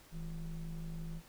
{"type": "ring-modulated tone", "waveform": "triangle", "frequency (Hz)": 94.6, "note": "F#2", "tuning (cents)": 39, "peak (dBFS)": -34, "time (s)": [0.11, 1.22], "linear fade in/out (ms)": 50, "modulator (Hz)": 68.7, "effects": ["pink hiss -60 dBFS RMS until 1.28 s"]}